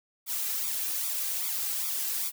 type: noise with flanger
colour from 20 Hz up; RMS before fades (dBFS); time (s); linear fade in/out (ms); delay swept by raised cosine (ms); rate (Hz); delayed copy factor
blue; -31; 0.26-2.32; 50; 0.85 to 2.55; 2.5; +0.8
effects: none